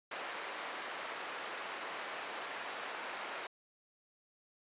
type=band-pass noise; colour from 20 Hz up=white; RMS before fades=-43 dBFS; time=0.11-3.47 s; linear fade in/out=5 ms; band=450 to 1900 Hz; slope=12 dB/octave; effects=resampled to 8000 Hz